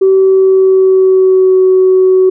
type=tone with pitch glide; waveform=sine; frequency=383 to 374 Hz; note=G4 to F#4; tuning=-40 to +19 cents; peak=-3 dBFS; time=0.01-2.3 s; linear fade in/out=10 ms; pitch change=-41 cents; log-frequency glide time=0.12-1.61 s; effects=tanh soft clip ceiling 0 dBFS